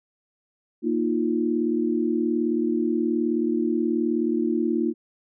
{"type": "chord", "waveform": "sine", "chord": "Bb suspended fourth", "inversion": "none", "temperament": "just", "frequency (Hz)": [233.1, 310.8, 349.6], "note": ["Bb3", "Eb4", "F4"], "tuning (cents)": [0, -2, 2], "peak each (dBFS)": -25, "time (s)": [0.82, 4.94], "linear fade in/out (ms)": 50, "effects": []}